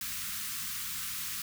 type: band-stop noise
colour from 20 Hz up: white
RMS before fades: -37 dBFS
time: 0.01-1.42 s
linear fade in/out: 2 ms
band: 240 to 1100 Hz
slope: 48 dB/octave
effects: none